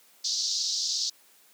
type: band-pass noise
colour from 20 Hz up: pink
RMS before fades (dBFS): -29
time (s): 0.24-1.1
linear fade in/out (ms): 10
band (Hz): 4100 to 6200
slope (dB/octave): 48
effects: white hiss -59 dBFS RMS until 1.53 s + high-pass 200 Hz 12 dB/octave